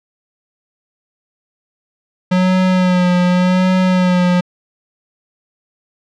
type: tone with vibrato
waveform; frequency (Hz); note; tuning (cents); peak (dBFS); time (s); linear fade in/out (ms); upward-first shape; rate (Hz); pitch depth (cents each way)
square; 182.1; F#3; -27; -11; 2.31-4.41; 10; sine; 0.87; 32
effects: low-pass 4000 Hz 12 dB/octave